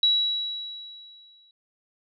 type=tone with exponential decay; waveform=sine; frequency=3900 Hz; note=B7; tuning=23 cents flat; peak=-16 dBFS; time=0.03-1.51 s; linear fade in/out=2 ms; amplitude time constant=320 ms; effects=none